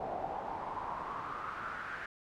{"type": "noise with band-pass filter sweep", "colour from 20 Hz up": "brown", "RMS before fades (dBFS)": -40, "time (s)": [0, 2.06], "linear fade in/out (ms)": 5, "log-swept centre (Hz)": [700, 1600], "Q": 5.3, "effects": []}